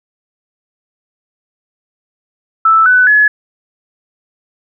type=tone with pitch steps; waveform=sine; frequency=1318.5 / 1497.2 / 1700 Hz; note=E6 / F#6 / G#6; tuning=0 / +20 / +40 cents; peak=-5 dBFS; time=2.65-3.28 s; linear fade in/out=5 ms; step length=210 ms; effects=none